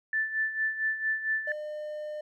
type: tone with tremolo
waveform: sine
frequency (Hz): 1760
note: A6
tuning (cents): 0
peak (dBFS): -24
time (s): 0.13-1.52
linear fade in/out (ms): 2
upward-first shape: sine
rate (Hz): 4.4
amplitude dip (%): 70
type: tone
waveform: triangle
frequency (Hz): 604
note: D5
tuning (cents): +48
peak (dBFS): -32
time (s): 1.47-2.21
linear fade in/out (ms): 5
effects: none